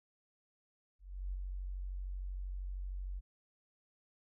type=tone with ADSR envelope; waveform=sine; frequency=46.48 Hz; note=F#1; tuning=9 cents sharp; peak=-35 dBFS; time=0.99-3.21 s; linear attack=340 ms; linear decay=30 ms; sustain=-3 dB; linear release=29 ms; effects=none